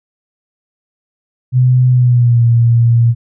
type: tone with pitch glide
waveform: sine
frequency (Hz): 126.5 to 117.35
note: B2 to A#2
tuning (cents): +42 to +12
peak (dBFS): -6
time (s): 1.52-3.15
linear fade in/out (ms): 50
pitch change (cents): -130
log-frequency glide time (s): 1.89-2.44
effects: none